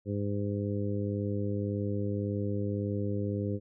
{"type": "harmonic tone", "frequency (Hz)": 101.8, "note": "G#2", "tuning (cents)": -34, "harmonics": [1, 2, 3, 4, 5], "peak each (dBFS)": [-32, -35, -37, -38, -39], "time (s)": [0.05, 3.6], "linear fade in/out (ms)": 50, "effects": []}